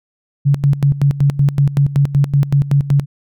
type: tone with tremolo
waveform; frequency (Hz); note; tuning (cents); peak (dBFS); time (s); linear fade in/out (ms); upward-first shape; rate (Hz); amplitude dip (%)
sine; 141; C#3; +30; -8; 0.45-3.06; 20; square; 5.3; 80
effects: none